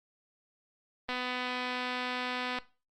click train, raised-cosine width 0.3 ms, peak -19 dBFS, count 375, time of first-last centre 1.09-2.586 s, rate 250 Hz, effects noise-tail reverb RT60 0.3 s tail -18 dB re dry + Opus 24 kbps

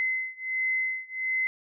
sine beating tone pair, 2049 / 2050.4 Hz, C7 / C7, -37 / -36 cents, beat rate 1.4 Hz, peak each -29 / -30 dBFS, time 0-1.47 s, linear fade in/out 0 ms, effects none

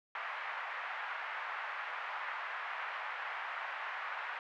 white band-pass noise, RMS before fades -41 dBFS, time 0.15-4.39 s, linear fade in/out 2 ms, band 770 to 2000 Hz, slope 24 dB/octave, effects none

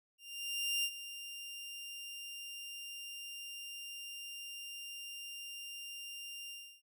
sawtooth tone with ADSR envelope, 2794 Hz, F7, in tune, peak -28 dBFS, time 0.18-6.82 s, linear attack 660 ms, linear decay 59 ms, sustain -13 dB, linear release 320 ms, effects none

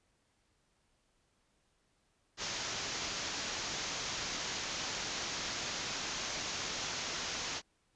white low-pass noise, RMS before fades -39 dBFS, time 2.37-7.62 s, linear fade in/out 50 ms, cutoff 6900 Hz, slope 96 dB/octave, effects pink hiss -75 dBFS RMS until 7.95 s + resampled to 22050 Hz

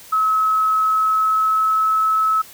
sine tone with pitch glide, 1287 to 1296.7 Hz, E6 to E6, -42 to -29 cents, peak -14 dBFS, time 0.12-2.42 s, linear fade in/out 10 ms, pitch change +13 cents, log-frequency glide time 0.76-1.96 s, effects white hiss -42 dBFS RMS until 2.53 s

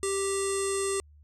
square tone with low-pass filter, 392 Hz, G4, in tune, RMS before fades -29 dBFS, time 0.03-1 s, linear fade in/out 0 ms, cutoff 8400 Hz, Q 9.1, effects added 74 Hz sine -52 dBFS peak until 1.23 s

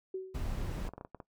sine tone with exponential decay, 377 Hz, F#4, 32 cents sharp, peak -32 dBFS, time 0.14-0.58 s, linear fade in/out 5 ms, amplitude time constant 94 ms
brown noise, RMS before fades -36 dBFS, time 0.34-0.89 s, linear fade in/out 10 ms
clicks, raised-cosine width 1 ms, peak -30 dBFS, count 8, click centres 0.851 / 0.89 / 0.936 / 0.98 / 1.011 / 1.049 / 1.147 / 1.202 s
effects noise-tail reverb RT60 0.1 s tail -18 dB re dry

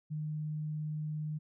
sine tone, 152.9 Hz, D#3, 30 cents flat, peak -34 dBFS, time 0.1-1.39 s, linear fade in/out 20 ms, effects none

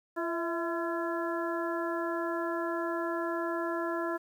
harmonic tone with a mistuned harmonic, 339.8 Hz, F4, 47 cents flat, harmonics 1 / 2 / 3 / 4 / 5, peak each -33 / -36 / -38 / -39 / -40 dBFS, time 0.16-4.18 s, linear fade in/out 20 ms, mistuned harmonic 2, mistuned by -53 cents, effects 10-bit

